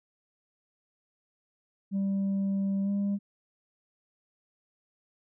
sine tone with pitch glide, 196 to 200.5 Hz, G3 to G3, 0 to +39 cents, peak -23 dBFS, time 1.91-3.19 s, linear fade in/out 50 ms, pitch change +39 cents, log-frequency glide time 2.83-2.9 s, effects tanh soft clip ceiling -25 dBFS

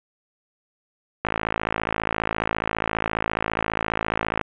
click train, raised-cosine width 0.5 ms, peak -7 dBFS, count 174, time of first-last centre 1.25-4.413 s, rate 54.7 Hz, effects resampled to 8000 Hz + 7-bit

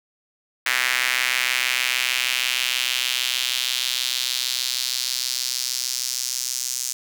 sawtooth tone with high-pass filter sweep, 126.4 Hz, B2, 41 cents sharp, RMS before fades -24 dBFS, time 0.66-6.93 s, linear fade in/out 5 ms, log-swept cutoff 1900 to 6300 Hz, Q 2.2, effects none

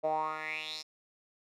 10% pulse tone with band-pass filter sweep, 155.56 Hz, D#3, in tune, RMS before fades -35 dBFS, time 0.03-0.83 s, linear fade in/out 20 ms, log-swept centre 590 to 5200 Hz, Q 5.7, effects none

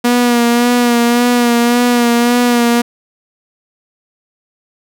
sawtooth tone with vibrato, 240 Hz, B3, 49 cents flat, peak -5 dBFS, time 0.04-2.82 s, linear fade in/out 10 ms, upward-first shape sine, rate 1.8 Hz, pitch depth 29 cents each way, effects none

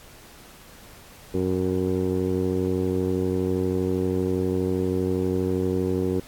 15% pulse tone with low-pass filter, 92.5 Hz, F#2, in tune, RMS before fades -24 dBFS, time 1.34-6.2 s, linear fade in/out 5 ms, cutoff 440 Hz, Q 3.7, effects pink hiss -48 dBFS RMS until 6.27 s + AAC 64 kbps

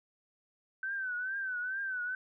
sine tone with vibrato, 1526 Hz, G6, 47 cents flat, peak -33 dBFS, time 0.83-2.15 s, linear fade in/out 2 ms, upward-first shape triangle, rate 2.3 Hz, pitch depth 100 cents each way, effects none

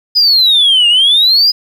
sine exponential two-way sweep, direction down then up, 5020 to 2794 to 5020 Hz, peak -4 dBFS, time 0.15-1.52 s, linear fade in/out 20 ms, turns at 0.88 s, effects tanh soft clip ceiling -3 dBFS + 7-bit

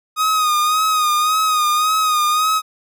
45% pulse tone with vibrato, 1244.5 Hz, D#6, in tune, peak -14 dBFS, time 0.16-2.62 s, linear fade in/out 50 ms, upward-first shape sine, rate 1.8 Hz, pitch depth 48 cents each way, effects none

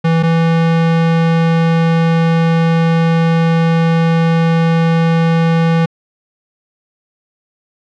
square tone pair in turn, 164.4 / 165.05 Hz, E3 / E3, -4 / +2 cents, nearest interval unison, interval 6 cents, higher second, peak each -10 dBFS, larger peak neither, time 0.04-0.23 / 0.23-5.86 s, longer second, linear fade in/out 10 ms, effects low-pass 3000 Hz 12 dB/octave

